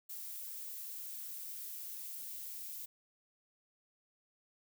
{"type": "noise with high-pass filter sweep", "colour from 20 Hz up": "violet", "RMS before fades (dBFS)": -45, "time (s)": [0.09, 2.86], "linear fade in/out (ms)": 10, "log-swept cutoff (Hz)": [680, 2100], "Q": 0.96, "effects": []}